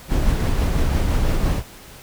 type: noise with tremolo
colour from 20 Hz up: brown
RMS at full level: -17 dBFS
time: 0.08-1.63 s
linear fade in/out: 50 ms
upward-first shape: triangle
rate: 5.9 Hz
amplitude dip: 30%
effects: pink hiss -42 dBFS RMS until 2.02 s